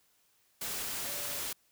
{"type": "tone in noise", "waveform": "sine", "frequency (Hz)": 577, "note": "D5", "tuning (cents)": -31, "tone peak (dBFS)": -48, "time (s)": [1.06, 1.39], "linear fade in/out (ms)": 5, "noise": "white", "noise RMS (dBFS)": -37, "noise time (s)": [0.61, 1.53], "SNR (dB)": -14, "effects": ["white hiss -70 dBFS RMS until 1.71 s"]}